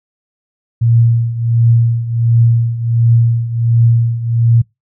sine tone with tremolo, 116.54 Hz, A#2, in tune, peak -5 dBFS, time 0.81-4.62 s, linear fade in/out 10 ms, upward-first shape triangle, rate 1.4 Hz, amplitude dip 80%, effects noise-tail reverb RT60 0.2 s tail -25 dB re dry

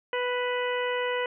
harmonic tone with a mistuned harmonic, 493.9 Hz, B4, in tune, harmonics 1 / 2 / 3 / 4 / 5 / 6, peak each -28 / -33 / -36 / -34 / -40 / -38 dBFS, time 0.13-1.26 s, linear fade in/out 2 ms, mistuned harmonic 5, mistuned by +19 cents, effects none

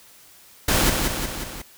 pink noise with echo, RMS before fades -19 dBFS, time 0.68-0.9 s, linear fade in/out 5 ms, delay 180 ms, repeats 4, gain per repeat -4 dB, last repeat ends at 1.62 s, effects white hiss -50 dBFS RMS until 1.77 s

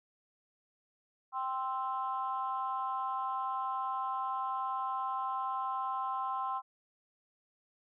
sine chord, C major, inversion second, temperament equal, 784 / 1046.5 / 1318.5 Hz, G5 / C6 / E6, 0 / 0 / 0 cents, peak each -37 / -34 / -40 dBFS, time 1.32-6.62 s, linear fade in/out 50 ms, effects tanh soft clip ceiling -24 dBFS

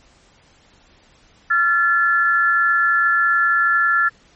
sine tone pair together, 1371.6 / 1730 Hz, F6 / A6, -32 / -30 cents, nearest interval major third, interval 402 cents, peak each -16 dBFS, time 1.5-4.09 s, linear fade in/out 10 ms, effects pink hiss -53 dBFS RMS until 4.35 s + MP3 32 kbps

